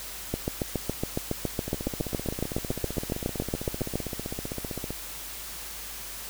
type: two click trains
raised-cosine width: 2 ms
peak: -19 / -13 dBFS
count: 51 / 27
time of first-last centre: 1.68-4.906 / 0.34-3.956 s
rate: 15.5 / 7.19 Hz
effects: added 50 Hz sine -48 dBFS peak until 6.29 s + white hiss -39 dBFS RMS until 6.29 s